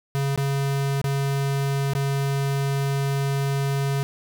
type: tone with dropouts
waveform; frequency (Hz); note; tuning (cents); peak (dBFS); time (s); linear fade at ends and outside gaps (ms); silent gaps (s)
square; 138.59; C#3; 0; -22; 0.15-4.03; 0; 0.36-0.376 / 1.015-1.042 / 1.935-1.951
effects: none